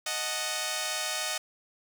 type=chord; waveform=5% pulse; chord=D# diminished; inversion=none; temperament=equal; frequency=622.3 / 740 / 880 Hz; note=D#5 / F#5 / A5; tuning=0 / 0 / 0 cents; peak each=-21 / -23 / -26 dBFS; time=0.06-1.38 s; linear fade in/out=5 ms; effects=none